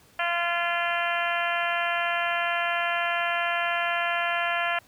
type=harmonic tone; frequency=344.3 Hz; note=F4; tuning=25 cents flat; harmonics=2 / 3 / 4 / 5 / 6 / 7 / 8 / 9; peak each=-29 / -33 / -31 / -30 / -35 / -34 / -34 / -37 dBFS; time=0.19-4.79 s; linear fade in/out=5 ms; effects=pink hiss -57 dBFS RMS until 4.87 s + high-pass 60 Hz 12 dB/octave